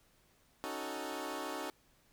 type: chord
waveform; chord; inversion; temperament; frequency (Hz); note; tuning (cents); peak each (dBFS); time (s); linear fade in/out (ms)
15% pulse; D# half-diminished seventh; third; equal; 277.2 / 311.1 / 370 / 440; C#4 / D#4 / F#4 / A4; 0 / 0 / 0 / 0; -38 / -37 / -38 / -39; 0.64-1.7; 0
effects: pink hiss -69 dBFS RMS until 2.12 s